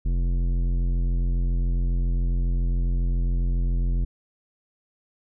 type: tone with tanh clipping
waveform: sine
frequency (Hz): 43.65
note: F1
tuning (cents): 0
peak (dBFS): -22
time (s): 0.05-4.05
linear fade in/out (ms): 10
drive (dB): 13
effects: none